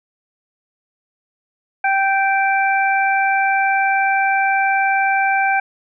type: harmonic tone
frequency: 781 Hz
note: G5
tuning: 7 cents flat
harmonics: 1 / 2 / 3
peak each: -16 / -19 / -21 dBFS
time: 1.84-5.6 s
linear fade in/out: 5 ms
effects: none